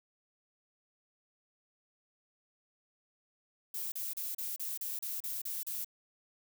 violet noise bursts, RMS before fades -38 dBFS, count 10, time 3.74-5.846 s, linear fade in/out 5 ms, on 180 ms, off 34 ms, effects none

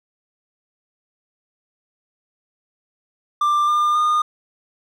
triangle tone with pitch steps, 1185 / 1202.2 / 1219.7 Hz, D6 / D6 / D#6, +15 / +40 / -35 cents, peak -13 dBFS, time 3.41-4.22 s, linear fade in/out 5 ms, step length 270 ms, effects none

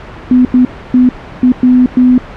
sine tone bursts at uneven times, 251 Hz, B3, 28 cents sharp, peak -3 dBFS, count 6, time 0.31-0.45 / 0.54-0.65 / 0.94-1.09 / 1.43-1.52 / 1.63-1.86 / 1.97-2.18 s, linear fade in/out 2 ms, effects pink hiss -28 dBFS RMS until 2.36 s + low-pass 2000 Hz 12 dB/octave

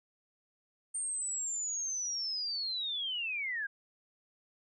sine linear sweep, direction down, 8800 to 1580 Hz, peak -33 dBFS, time 0.94-3.67 s, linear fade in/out 10 ms, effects none

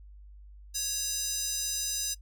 square tone with high-pass filter, 554.4 Hz, C#5, in tune, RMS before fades -32 dBFS, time 0.74-2.15 s, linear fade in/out 20 ms, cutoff 5800 Hz, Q 2.4, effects noise-tail reverb RT60 0.1 s tail -22 dB re dry + added 50 Hz sine -47 dBFS peak until 2.21 s

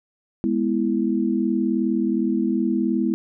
sine chord, E major, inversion first, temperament equal, 207.7 / 246.9 / 329.6 Hz, G#3 / B3 / E4, 0 / 0 / 0 cents, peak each -23 / -23 / -23 dBFS, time 0.44-3.14 s, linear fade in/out 0 ms, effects none

